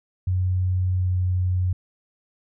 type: tone with pitch glide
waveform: sine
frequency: 91.9 to 91.21 Hz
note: F#2 to F#2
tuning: -11 to -24 cents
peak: -19 dBFS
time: 0.27-1.73 s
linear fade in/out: 5 ms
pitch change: -13 cents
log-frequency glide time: 0.96-1.1 s
effects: none